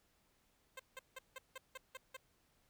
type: tone bursts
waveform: 10% pulse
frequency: 524 Hz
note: C5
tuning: 2 cents sharp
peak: -38 dBFS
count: 8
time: 0.77-2.168 s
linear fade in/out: 5 ms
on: 26 ms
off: 170 ms
effects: pink hiss -75 dBFS RMS until 2.69 s